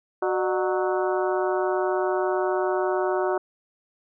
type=harmonic tone with a mistuned harmonic; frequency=185 Hz; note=F#3; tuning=in tune; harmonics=2 / 3 / 4 / 5 / 6 / 7 / 8; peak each=-24 / -28 / -30 / -32 / -34 / -35 / -36 dBFS; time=0.22-3.38 s; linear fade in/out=5 ms; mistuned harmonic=3; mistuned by=+140 cents; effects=none